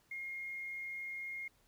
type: tone with quantisation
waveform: sine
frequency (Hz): 2138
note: C7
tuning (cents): +37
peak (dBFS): -40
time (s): 0.11-1.48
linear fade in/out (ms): 5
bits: 11
effects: pink hiss -71 dBFS RMS until 1.67 s